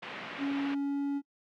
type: band-pass noise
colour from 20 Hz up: white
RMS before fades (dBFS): -42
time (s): 0.02-0.75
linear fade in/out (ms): 10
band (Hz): 140 to 2800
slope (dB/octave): 24
type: tone with pitch glide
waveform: triangle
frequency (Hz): 279.3 to 281.7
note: C#4 to C#4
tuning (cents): +13 to +28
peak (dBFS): -27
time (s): 0.38-1.22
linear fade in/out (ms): 50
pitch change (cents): +15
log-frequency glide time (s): 0.58-0.99
effects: noise-tail reverb RT60 0.1 s tail -25 dB re dry